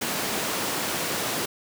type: high-pass noise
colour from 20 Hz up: pink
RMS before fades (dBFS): -28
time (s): 0.01-1.46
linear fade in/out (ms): 10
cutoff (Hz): 220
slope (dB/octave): 12
effects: none